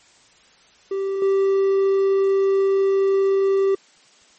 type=tone with level steps; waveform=triangle; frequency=390 Hz; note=G4; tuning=9 cents flat; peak=-19 / -13 dBFS; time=0.91-3.75 s; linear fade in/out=5 ms; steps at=1.22 s; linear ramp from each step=2 ms; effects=white hiss -53 dBFS RMS until 4.38 s + MP3 32 kbps